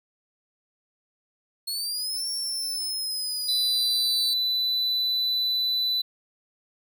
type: linear two-way sweep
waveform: sawtooth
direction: up then down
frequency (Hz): 4300 to 5490 to 4489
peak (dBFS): -25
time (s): 1.67-4.34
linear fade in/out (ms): 10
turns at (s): 2.29
type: tone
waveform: triangle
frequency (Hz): 3989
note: B7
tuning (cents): +17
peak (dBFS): -21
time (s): 3.48-6.02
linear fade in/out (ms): 10
effects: none